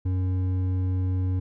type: tone with hard clipping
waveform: sine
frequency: 92.5 Hz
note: F#2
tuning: in tune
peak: -24 dBFS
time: 0.05-1.4 s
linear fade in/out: 10 ms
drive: 7 dB
effects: none